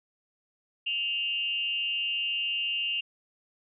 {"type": "tone with frequency modulation", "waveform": "sine", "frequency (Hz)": 2794, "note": "F7", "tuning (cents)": 0, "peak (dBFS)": -27, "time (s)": [0.86, 3.01], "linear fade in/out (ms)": 10, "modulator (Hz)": 228, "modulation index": 0.57, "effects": []}